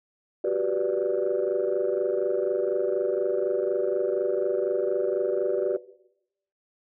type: chord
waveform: sine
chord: G major seventh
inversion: third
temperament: equal with one note detuned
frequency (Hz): 367.9 / 392 / 493.9 / 587.3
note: F#4 / G4 / B4 / D5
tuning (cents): -10 / 0 / 0 / 0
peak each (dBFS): -27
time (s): 0.44-5.77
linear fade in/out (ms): 5
effects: noise-tail reverb RT60 0.8 s tail -17 dB re dry + tanh soft clip ceiling -16 dBFS